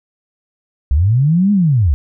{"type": "linear two-way sweep", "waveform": "sine", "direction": "up then down", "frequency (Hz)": [61.74, 210, 61.74], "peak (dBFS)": -9, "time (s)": [0.91, 1.94], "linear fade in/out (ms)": 0, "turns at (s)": 1.52, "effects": []}